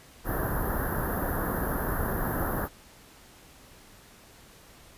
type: band-stop noise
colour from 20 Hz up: pink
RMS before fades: -29 dBFS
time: 0.24-2.69 s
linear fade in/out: 50 ms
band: 1800 to 11000 Hz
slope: 96 dB/octave
effects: pink hiss -53 dBFS RMS until 4.97 s + resampled to 32000 Hz